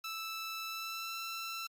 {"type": "tone with pitch glide", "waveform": "15% pulse", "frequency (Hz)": [1318.5, 1338.5], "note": ["E6", "E6"], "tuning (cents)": [0, 26], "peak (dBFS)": -32, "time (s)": [0.04, 1.67], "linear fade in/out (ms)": 5, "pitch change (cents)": 26, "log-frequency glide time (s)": [0.66, 1.15], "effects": ["Opus 32 kbps"]}